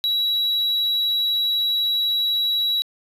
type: tone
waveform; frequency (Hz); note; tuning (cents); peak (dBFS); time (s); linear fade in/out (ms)
triangle; 3896; B7; -24; -17; 0.04-2.82; 0
effects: resampled to 32000 Hz + 9-bit